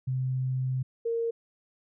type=tone pair in turn; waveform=sine; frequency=129.6 / 461.8 Hz; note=C3 / A#4; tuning=-16 / -16 cents; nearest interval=octave + minor seventh; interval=2200 cents; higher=second; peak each=-26 dBFS; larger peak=neither; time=0.07-0.83 / 1.05-1.31 s; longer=first; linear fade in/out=10 ms; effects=none